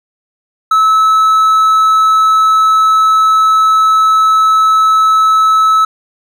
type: tone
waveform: triangle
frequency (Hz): 1300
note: E6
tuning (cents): -24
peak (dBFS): -4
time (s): 0.71-5.85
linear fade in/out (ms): 5
effects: none